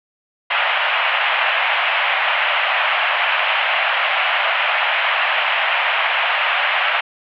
white band-pass noise, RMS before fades -18 dBFS, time 0.5-7.01 s, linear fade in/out 10 ms, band 610 to 3000 Hz, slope 48 dB/octave, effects none

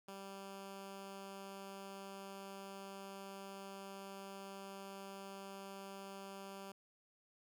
10% pulse tone, 195.6 Hz, G3, 4 cents flat, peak -40 dBFS, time 0.08-6.72 s, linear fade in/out 5 ms, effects none

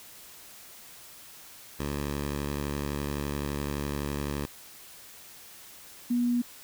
10% pulse / sine tone pair in turn, 71.8 / 241.9 Hz, D2 / B3, -39 / -36 cents, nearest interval octave + major sixth, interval 2103 cents, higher second, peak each -22 / -23 dBFS, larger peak first, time 1.79-4.46 / 6.1-6.42 s, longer first, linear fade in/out 10 ms, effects white hiss -49 dBFS RMS until 6.63 s

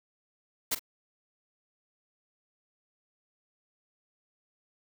white noise with echo, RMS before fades -28 dBFS, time 0.71-0.75 s, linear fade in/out 10 ms, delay 44 ms, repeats 1, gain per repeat -13 dB, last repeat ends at 0.794 s, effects none

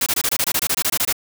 white noise bursts, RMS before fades -19 dBFS, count 15, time 0.01-1.127 s, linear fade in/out 5 ms, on 53 ms, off 23 ms, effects none

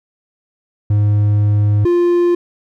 triangle tone pair in turn, 103.83 / 349.2 Hz, G#2 / F4, 0 / 0 cents, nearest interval octave + major sixth, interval 2100 cents, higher second, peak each -8 dBFS, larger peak neither, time 0.9-1.85 / 1.85-2.35 s, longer first, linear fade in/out 5 ms, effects none

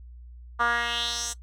10% pulse tone with band-pass filter sweep, 236.7 Hz, A#3, 27 cents sharp, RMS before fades -27 dBFS, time 0.59-1.34 s, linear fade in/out 20 ms, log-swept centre 1200 to 7700 Hz, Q 3, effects noise-tail reverb RT60 0.1 s tail -19 dB re dry + added 60 Hz sine -42 dBFS peak until 1.42 s

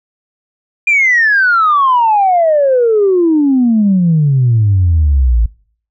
sine exponential sweep, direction down, 2431 to 53.7 Hz, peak -6 dBFS, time 0.87-5.46 s, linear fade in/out 5 ms, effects noise-tail reverb RT60 0.5 s tail -24 dB re dry + tanh soft clip ceiling -3 dBFS

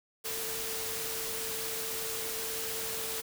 sine tone in noise, 447.5 Hz, A4, 29 cents sharp, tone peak -42 dBFS, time 0.24-3.22 s, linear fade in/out 20 ms, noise white, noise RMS -36 dBFS, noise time 0.24-3.22 s, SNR -9 dB, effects none

